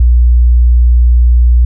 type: tone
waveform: sine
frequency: 60 Hz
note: B1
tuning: 49 cents flat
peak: -3 dBFS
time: 0-1.65 s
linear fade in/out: 5 ms
effects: none